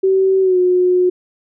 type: tone with pitch glide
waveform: sine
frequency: 382.2 to 362.4 Hz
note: G4 to F#4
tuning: -44 to -36 cents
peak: -10 dBFS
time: 0.03-1.1 s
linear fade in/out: 10 ms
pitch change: -92 cents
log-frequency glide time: 0.41-0.58 s
effects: none